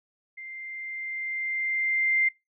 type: tone with level ramp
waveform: sine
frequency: 2093 Hz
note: C7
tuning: in tune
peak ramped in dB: -38 to -19 dBFS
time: 0.37-2.29 s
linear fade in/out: 10 ms
effects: noise-tail reverb RT60 0.2 s tail -22 dB re dry